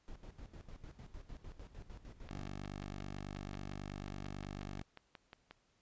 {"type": "noise with tremolo", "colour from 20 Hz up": "brown", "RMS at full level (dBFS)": -49, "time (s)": [0.08, 2.45], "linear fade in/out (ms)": 0, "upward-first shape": "square", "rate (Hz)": 6.6, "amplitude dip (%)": 75}
{"type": "click train", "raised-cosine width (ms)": 0.3, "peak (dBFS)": -34, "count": 19, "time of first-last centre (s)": [2.29, 5.51], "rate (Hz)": 5.59}
{"type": "tone", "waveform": "10% pulse", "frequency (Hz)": 49.14, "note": "G1", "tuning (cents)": 5, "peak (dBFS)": -35, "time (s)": [2.29, 4.83], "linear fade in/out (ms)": 10}
{"effects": ["pink hiss -75 dBFS RMS until 5.81 s", "resampled to 16000 Hz"]}